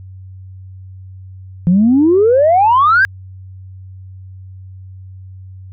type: exponential sweep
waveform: sine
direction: up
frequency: 168.2 to 1644 Hz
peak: -6 dBFS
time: 1.67-3.05 s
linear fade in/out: 0 ms
effects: tanh soft clip ceiling -3 dBFS + added 94 Hz sine -31 dBFS peak until 5.72 s